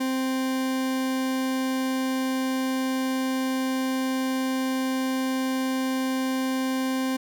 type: tone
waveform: 40% pulse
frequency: 261.6 Hz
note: C4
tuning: in tune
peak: -23 dBFS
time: 0-7.17 s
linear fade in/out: 10 ms
effects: none